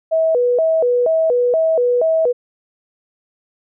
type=tone with vibrato; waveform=sine; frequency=562 Hz; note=C#5; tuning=24 cents sharp; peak=-12 dBFS; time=0.11-2.33 s; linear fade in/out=20 ms; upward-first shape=square; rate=2.1 Hz; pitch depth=240 cents each way; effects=none